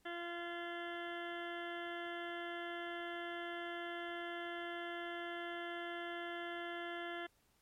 harmonic tone, 344.3 Hz, F4, 25 cents flat, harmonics 1 / 2 / 3 / 4 / 5 / 6 / 8 / 9 / 10, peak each -46 / -47 / -56 / -50 / -48 / -52 / -59 / -55 / -58 dBFS, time 0.05-7.27 s, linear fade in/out 10 ms, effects pink hiss -74 dBFS RMS until 7.61 s + MP3 64 kbps

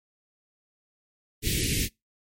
pink band-stop noise, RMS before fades -26 dBFS, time 1.42-1.89 s, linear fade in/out 50 ms, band 430 to 2000 Hz, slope 48 dB/octave, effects noise-tail reverb RT60 0.2 s tail -25 dB re dry + MP3 64 kbps

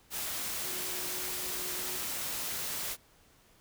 sine tone in noise, 364.4 Hz, F#4, 26 cents flat, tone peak -47 dBFS, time 0.61-2 s, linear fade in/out 50 ms, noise white, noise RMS -36 dBFS, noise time 0.1-2.97 s, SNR -14 dB, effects pink hiss -63 dBFS RMS until 3.6 s

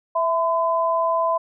sine tone pair together, 659 / 1014.4 Hz, E5 / B5, -1 / +46 cents, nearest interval perfect fifth, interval 747 cents, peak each -21 / -20 dBFS, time 0.15-1.38 s, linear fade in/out 10 ms, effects none

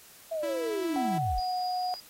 sine linear sweep, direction down, 665 to 30.62 Hz, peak -29 dBFS, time 0.31-1.4 s, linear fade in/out 10 ms
sawtooth tone, 329.4 Hz, E4, 1 cent flat, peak -31 dBFS, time 0.43-1.18 s, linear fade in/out 2 ms
sine tone with pitch glide, 750 to 731.2 Hz, F#5 to F#5, +23 to -21 cents, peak -28 dBFS, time 0.96-1.94 s, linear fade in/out 0 ms, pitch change -44 cents, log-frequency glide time 1.11-1.58 s
sine tone with tremolo, 4894 Hz, D#8, 29 cents flat, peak -38 dBFS, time 1.38-2 s, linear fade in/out 0 ms, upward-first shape sine, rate 4.4 Hz, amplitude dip 25%
effects white hiss -53 dBFS RMS until 2.09 s + AAC 48 kbps

